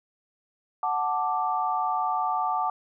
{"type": "chord", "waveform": "sine", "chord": "D major", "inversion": "first", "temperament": "equal", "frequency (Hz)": [740, 880, 1174.7], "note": ["F#5", "A5", "D6"], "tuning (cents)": [0, 0, 0], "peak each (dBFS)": -28, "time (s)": [0.83, 2.7], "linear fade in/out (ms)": 2, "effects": []}